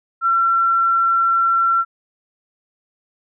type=tone; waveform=sine; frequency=1356 Hz; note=E6; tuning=49 cents sharp; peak=-13 dBFS; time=0.21-1.85 s; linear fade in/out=50 ms; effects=none